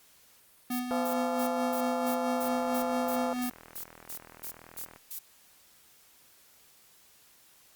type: tone with tremolo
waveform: square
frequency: 248.3 Hz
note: B3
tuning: 9 cents sharp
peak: -30 dBFS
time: 0.7-3.5 s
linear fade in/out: 5 ms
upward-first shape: sine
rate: 4.5 Hz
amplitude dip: 45%
type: noise bursts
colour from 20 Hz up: violet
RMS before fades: -38 dBFS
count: 14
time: 0.71-5.192 s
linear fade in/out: 10 ms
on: 88 ms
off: 250 ms
type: harmonic tone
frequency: 171.2 Hz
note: F3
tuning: 34 cents flat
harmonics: 3 / 4 / 5 / 6 / 7 / 8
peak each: -33 / -34 / -37 / -44 / -44 / -42 dBFS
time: 0.91-3.33 s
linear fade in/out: 0 ms
type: click train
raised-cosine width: 0.5 ms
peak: -33 dBFS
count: 104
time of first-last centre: 2.43-4.961 s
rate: 40.7 Hz
effects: white hiss -60 dBFS RMS until 7.75 s + Opus 48 kbps